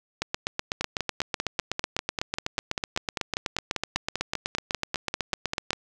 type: two click trains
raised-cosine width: 0.2 ms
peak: -9 / -10 dBFS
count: 45 / 26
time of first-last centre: 0.22-5.706 / 0.81-5.731 s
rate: 8.02 / 5.08 Hz
effects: none